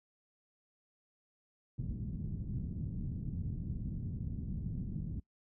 white low-pass noise, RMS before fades -39 dBFS, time 1.78-5.2 s, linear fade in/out 5 ms, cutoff 190 Hz, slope 24 dB/octave, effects noise-tail reverb RT60 0.1 s tail -21 dB re dry

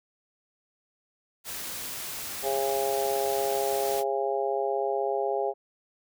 white noise, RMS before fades -36 dBFS, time 1.44-4.04 s, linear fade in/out 50 ms
harmonic tone, 136.2 Hz, C#3, 30 cents flat, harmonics 3 / 4 / 5 / 6, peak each -29 / -31 / -31 / -32 dBFS, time 2.42-5.54 s, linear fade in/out 50 ms
effects none

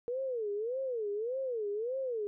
sine tone with vibrato, 466.2 Hz, A#4, in tune, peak -32 dBFS, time 0.08-2.27 s, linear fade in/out 0 ms, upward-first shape sine, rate 1.7 Hz, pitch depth 240 cents each way, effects none

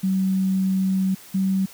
sine tone pair in turn, 190 / 191.32 Hz, F#3 / G3, +46 / -42 cents, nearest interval unison, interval 12 cents, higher second, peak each -18 dBFS, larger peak neither, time 0.03-1.15 / 1.34-1.66 s, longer first, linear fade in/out 10 ms, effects white hiss -45 dBFS RMS until 1.73 s

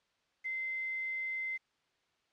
sine tone with quantisation, 2071 Hz, C7, 18 cents flat, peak -34 dBFS, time 0.44-1.58 s, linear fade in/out 20 ms, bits 9, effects white hiss -75 dBFS RMS until 2.32 s + low-pass 4000 Hz 12 dB/octave

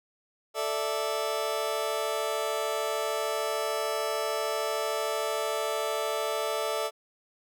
30% pulse chord, A suspended fourth, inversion none, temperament just, 440 / 586.7 / 660 Hz, A4 / D5 / E5, 0 / -2 / +2 cents, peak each -30 dBFS, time 0.54-6.91 s, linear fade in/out 50 ms, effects none

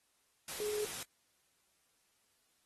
sine tone in noise, 420.7 Hz, G#4, 22 cents sharp, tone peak -35 dBFS, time 0.6-0.85 s, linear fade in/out 2 ms, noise white, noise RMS -43 dBFS, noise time 0.48-1.03 s, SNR +5 dB, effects white hiss -75 dBFS RMS until 2.65 s + AAC 32 kbps

